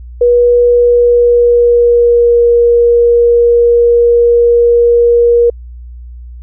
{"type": "tone with pitch glide", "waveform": "sine", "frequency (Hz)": [483.2, 474.1], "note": ["B4", "A#4"], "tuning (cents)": [-38, 29], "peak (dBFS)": -4, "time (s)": [0.21, 5.5], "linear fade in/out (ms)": 5, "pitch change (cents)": -33, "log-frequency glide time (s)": [0.62, 2.42], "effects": ["added 60 Hz sine -26 dBFS peak until 6.42 s"]}